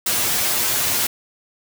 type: noise with comb filter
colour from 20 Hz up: white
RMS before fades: -20 dBFS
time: 0.06-1.07 s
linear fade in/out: 5 ms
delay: 8.4 ms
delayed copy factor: +0.9
effects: none